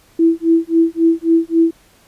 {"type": "tone with tremolo", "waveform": "sine", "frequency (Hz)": 330, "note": "E4", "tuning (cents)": 2, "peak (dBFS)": -7, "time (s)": [0.19, 1.71], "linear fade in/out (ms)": 5, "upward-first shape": "sine", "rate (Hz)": 3.7, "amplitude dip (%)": 100, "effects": ["pink hiss -51 dBFS RMS until 2.07 s", "resampled to 32000 Hz"]}